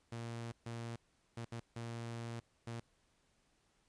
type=tone bursts at uneven times; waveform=sawtooth; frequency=116.54 Hz; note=A#2; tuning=in tune; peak=-38 dBFS; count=6; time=0.12-0.52 / 0.66-0.96 / 1.37-1.45 / 1.52-1.6 / 1.76-2.4 / 2.67-2.8 s; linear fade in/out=5 ms; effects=pink hiss -75 dBFS RMS until 3.88 s + resampled to 22050 Hz